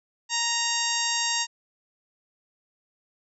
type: harmonic tone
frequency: 932.3 Hz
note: A#5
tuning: in tune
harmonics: 1 / 2 / 3 / 4 / 5 / 6 / 7 / 8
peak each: -32 / -32 / -32 / -32 / -32 / -32 / -32 / -32 dBFS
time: 0.29-1.47 s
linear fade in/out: 50 ms
effects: none